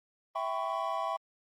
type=chord; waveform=triangle; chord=C# half-diminished seventh; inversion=first; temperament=equal with one note detuned; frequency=659.3 / 784 / 1006.2 / 1108.7 Hz; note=E5 / G5 / B5 / C#6; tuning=0 / 0 / +32 / 0 cents; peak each=-34 / -35 / -35 / -34 dBFS; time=0.35-1.17 s; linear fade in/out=10 ms; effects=Opus 32 kbps